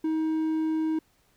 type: tone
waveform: triangle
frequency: 316.4 Hz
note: D#4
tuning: 29 cents sharp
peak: -22 dBFS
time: 0.04-0.99 s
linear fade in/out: 5 ms
effects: pink hiss -66 dBFS RMS until 1.36 s